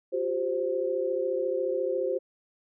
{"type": "chord", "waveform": "sine", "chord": "F suspended second", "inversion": "none", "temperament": "equal with one note detuned", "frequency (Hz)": [357.8, 392, 523.3], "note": ["F4", "G4", "C5"], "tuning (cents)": [42, 0, 0], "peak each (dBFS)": [-32, -31, -28], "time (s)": [0.12, 2.19], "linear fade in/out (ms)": 20, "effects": []}